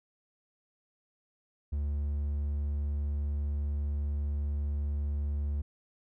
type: tone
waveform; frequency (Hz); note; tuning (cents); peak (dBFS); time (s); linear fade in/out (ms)
triangle; 72.5; D2; -22; -27; 1.72-5.62; 10
effects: none